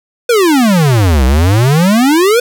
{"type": "exponential two-way sweep", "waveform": "square", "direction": "down then up", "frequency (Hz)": [499.8, 61.74, 499.8], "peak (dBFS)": -7, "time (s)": [0.29, 2.4], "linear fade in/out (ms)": 5, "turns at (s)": 1.25, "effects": []}